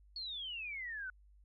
sine exponential sweep, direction down, 4435 to 1467 Hz, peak -40 dBFS, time 0.16-1.1 s, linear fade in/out 2 ms, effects added 50 Hz sine -60 dBFS peak until 1.44 s

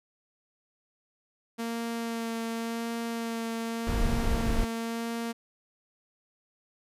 sawtooth tone with vibrato, 230 Hz, A#3, 23 cents flat, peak -27 dBFS, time 1.58-5.33 s, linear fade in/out 20 ms, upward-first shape sine, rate 0.9 Hz, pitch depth 14 cents each way
brown noise, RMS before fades -27 dBFS, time 3.87-4.65 s, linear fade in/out 2 ms
effects resampled to 32000 Hz

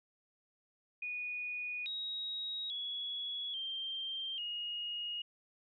sine tone with pitch steps, 2465 / 3800 / 3367 / 3162 / 2871 Hz, D#7 / A#7 / G#7 / G7 / F7, -17 / +33 / +23 / +14 / +47 cents, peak -37 dBFS, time 1.02-5.22 s, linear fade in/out 5 ms, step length 840 ms, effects none

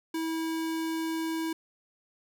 square tone, 324.2 Hz, E4, 29 cents flat, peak -30 dBFS, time 0.14-1.53 s, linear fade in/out 5 ms, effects none

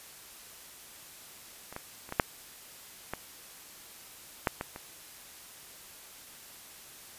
clicks, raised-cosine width 0.5 ms, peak -28 / -22 / -30 / -20 / -6 / -18 / -10 / -18 / -26 dBFS, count 9, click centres 1.726 / 1.764 / 2.091 / 2.124 / 2.198 / 3.136 / 4.472 / 4.611 / 4.761 s, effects white hiss -50 dBFS RMS until 7.18 s + resampled to 32000 Hz

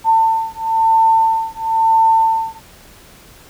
sine beating tone pair, 896 / 897 Hz, A5 / A5, +31 / +33 cents, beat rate 1 Hz, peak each -14 dBFS, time 0.04-2.6 s, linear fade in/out 50 ms, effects pink hiss -43 dBFS RMS until 3.49 s

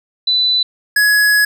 sine / square tone pair in turn, 3990 / 1681.6 Hz, B7 / G#6, +17 / +21 cents, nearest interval octave + minor third, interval 1496 cents, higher first, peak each -11 / -10 dBFS, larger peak second, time 0.27-0.63 / 0.96-1.45 s, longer second, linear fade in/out 5 ms, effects none

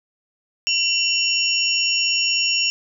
sine tone cluster, 2734 / 2957 / 5490 / 6860 Hz, F7 / F#7 / F8 / A8, -37 / -2 / -31 / -45 cents, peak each -21 / -25 / -21 / -28 dBFS, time 0.67-2.7 s, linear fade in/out 0 ms, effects none

